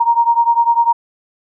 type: beating tone pair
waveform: sine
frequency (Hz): 932.3 / 942.3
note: A#5 / A#5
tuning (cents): 0 / +18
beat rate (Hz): 10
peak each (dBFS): -12 / -14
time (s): 0-0.93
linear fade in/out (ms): 10
effects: none